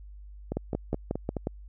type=two click trains; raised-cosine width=2 ms; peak=-15 / -17 dBFS; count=6 / 5; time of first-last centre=0.57-1.471 / 0.52-1.367 s; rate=5.55 / 4.72 Hz; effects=added 50 Hz sine -43 dBFS peak until 1.68 s